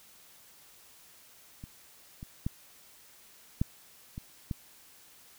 clicks, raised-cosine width 5 ms, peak -30 / -29 / -18 / -14 / -26 / -20 dBFS, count 6, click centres 1.639 / 2.229 / 2.465 / 3.615 / 4.179 / 4.512 s, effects white hiss -57 dBFS RMS until 5.38 s

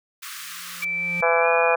pink high-pass noise, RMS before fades -36 dBFS, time 0.22-0.85 s, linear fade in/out 10 ms, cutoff 1100 Hz, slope 96 dB/octave
square tone with exponential growth, 174.61 Hz, F3, in tune, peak -30 dBFS, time 0.33-1.21 s, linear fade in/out 2 ms, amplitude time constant 190 ms
sine tone with pitch glide, 2329 to 2439 Hz, D7 to D#7, -15 to -35 cents, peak -23 dBFS, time 0.82-1.75 s, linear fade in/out 5 ms, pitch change +80 cents, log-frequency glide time 1.4-1.48 s
harmonic tone, 167.6 Hz, E3, 29 cents sharp, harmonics 3 / 4 / 5 / 6 / 7 / 8 / 9 / 10, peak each -21 / -23 / -25 / -27 / -28 / -29 / -30 / -31 dBFS, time 1.22-1.76 s, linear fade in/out 10 ms
effects none

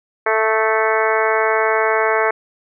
harmonic tone with a mistuned harmonic, 220 Hz, A3, in tune, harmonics 2 / 3 / 4 / 5 / 6 / 7 / 8 / 9 / 10, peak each -19 / -21 / -22 / -23 / -24 / -24 / -25 / -26 / -26 dBFS, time 0.26-2.31 s, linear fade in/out 5 ms, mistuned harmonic 6, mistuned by -16 cents, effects none

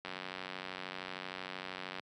click train, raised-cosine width 0.3 ms, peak -24 dBFS, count 182, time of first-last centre 0.05-1.996 s, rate 93 Hz, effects high-pass 150 Hz 12 dB/octave

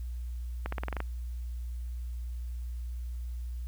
accelerating click train, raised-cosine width 0.5 ms, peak -19 dBFS, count 8, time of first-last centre 0.66-1.004 s, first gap 64 ms, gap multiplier 0.91, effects added 60 Hz sine -34 dBFS peak until 3.67 s + white hiss -63 dBFS RMS until 3.67 s

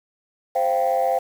sine chord, C suspended fourth, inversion none, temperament equal with one note detuned, 523.3 / 689.2 / 784 Hz, C5 / F5 / G5, 0 / -23 / 0 cents, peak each -21 dBFS, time 0.55-1.19 s, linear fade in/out 10 ms, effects tanh soft clip ceiling -12 dBFS + 7-bit

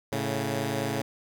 10% pulse tone pair together, 110 / 138.59 Hz, A2 / C#3, 0 / 0 cents, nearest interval major third, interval 400 cents, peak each -22 dBFS, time 0.12-1.02 s, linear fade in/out 5 ms, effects none

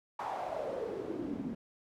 pink noise with band-pass filter sweep, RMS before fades -38 dBFS, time 0.19-1.55 s, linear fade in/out 5 ms, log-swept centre 940 to 220 Hz, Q 6, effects none

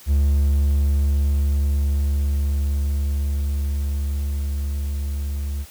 triangle tone with level ramp, 71 Hz, C#2, 42 cents sharp, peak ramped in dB -12 to -21 dBFS, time 0.06-5.66 s, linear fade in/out 50 ms, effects white hiss -45 dBFS RMS until 5.7 s

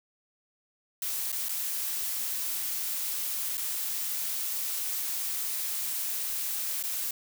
blue noise with dropouts, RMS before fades -32 dBFS, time 1.02-7.11 s, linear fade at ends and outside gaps 2 ms, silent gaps 1.319-1.326 / 1.486-1.492 / 3.572-3.578 / 6.828-6.837 s, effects none

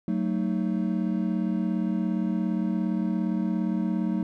triangle chord, D# diminished, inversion first, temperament just, 186.68 / 224 / 311.1 Hz, F#3 / A3 / D#4, +16 / +31 / 0 cents, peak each -25 / -26 / -29 dBFS, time 0.08-4.23 s, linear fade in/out 2 ms, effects none

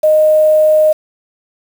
sine tone with quantisation, 618 Hz, D#5, 12 cents flat, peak -6 dBFS, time 0.03-0.93 s, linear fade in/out 10 ms, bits 5, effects none

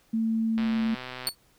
sine tone, 224 Hz, A3, 31 cents sharp, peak -23 dBFS, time 0.13-0.95 s, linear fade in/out 10 ms
click train, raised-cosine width 0.3 ms, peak -21 dBFS, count 91, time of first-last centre 0.58-1.289 s, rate 127 Hz
sawtooth tone with exponential decay, 4435 Hz, C#8, in tune, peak -18 dBFS, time 1.27-1.35 s, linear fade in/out 1 ms, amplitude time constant 17 ms
effects pink hiss -63 dBFS RMS until 1.58 s

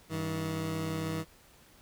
20% pulse tone pair together, 98 / 160.27 Hz, G2 / E3, 0 / -48 cents, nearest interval major sixth, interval 852 cents, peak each -34 / -28 dBFS, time 0.09-1.25 s, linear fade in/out 50 ms, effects pink hiss -59 dBFS RMS until 1.81 s

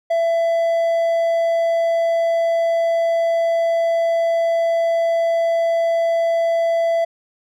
triangle tone with hard clipping, 668 Hz, E5, 23 cents sharp, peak -16 dBFS, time 0.1-7.05 s, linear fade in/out 10 ms, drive 6 dB, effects none

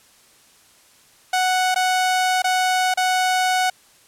sawtooth tone with dropouts, 740 Hz, F#5, in tune, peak -13 dBFS, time 1.33-3.7 s, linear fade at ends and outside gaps 5 ms, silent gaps 1.745-1.759 / 2.421-2.442 / 2.94-2.973 s, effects white hiss -53 dBFS RMS until 4.07 s + low-pass 11000 Hz 12 dB/octave

